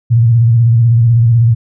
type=tone with vibrato; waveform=sine; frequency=116.54 Hz; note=A#2; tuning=in tune; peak=-5 dBFS; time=0.1-1.55 s; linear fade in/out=20 ms; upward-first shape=square; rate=16 Hz; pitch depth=57 cents each way; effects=none